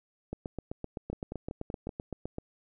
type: two click trains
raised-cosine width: 2 ms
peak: -24 / -22 dBFS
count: 5 / 17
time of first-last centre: 1.13-1.892 / 0.33-2.384 s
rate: 5.25 / 7.79 Hz
effects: none